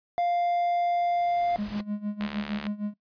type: tone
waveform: triangle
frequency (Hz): 698.5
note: F5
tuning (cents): 0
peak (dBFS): -21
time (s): 0.18-1.56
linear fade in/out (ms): 0
type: noise with exponential growth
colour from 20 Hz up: pink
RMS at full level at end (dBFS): -38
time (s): 0.66-1.81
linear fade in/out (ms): 5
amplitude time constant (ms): 250
type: tone with tremolo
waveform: triangle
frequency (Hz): 207.7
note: G#3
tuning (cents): 0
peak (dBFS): -24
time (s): 1.58-2.94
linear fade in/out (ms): 10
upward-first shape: sine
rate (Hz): 6.5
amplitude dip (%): 85
type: click train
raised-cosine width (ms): 0.3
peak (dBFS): -19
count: 35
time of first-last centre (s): 2.21-2.668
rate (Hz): 74.3
effects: noise-tail reverb RT60 0.1 s tail -19 dB re dry + resampled to 11025 Hz